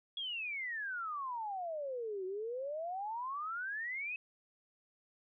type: exponential two-way sweep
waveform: sine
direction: down then up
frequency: 3371 to 365.5 to 2591 Hz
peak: -37 dBFS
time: 0.17-4.16 s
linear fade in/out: 2 ms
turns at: 2.25 s
effects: none